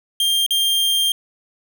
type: tone with dropouts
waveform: 45% pulse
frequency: 3191 Hz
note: G7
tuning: 30 cents sharp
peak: -15 dBFS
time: 0.2-1.12 s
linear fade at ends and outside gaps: 2 ms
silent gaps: 0.464-0.507 s
effects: none